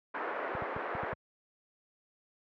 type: band-pass noise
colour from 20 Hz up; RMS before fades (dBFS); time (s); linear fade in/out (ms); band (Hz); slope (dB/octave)
pink; -37; 0.14-1.14; 10; 390 to 1800; 24
type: clicks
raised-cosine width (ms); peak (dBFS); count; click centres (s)
5; -28; 6; 0.551 / 0.622 / 0.764 / 0.951 / 1.033 / 1.13
effects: high-pass 80 Hz 12 dB/octave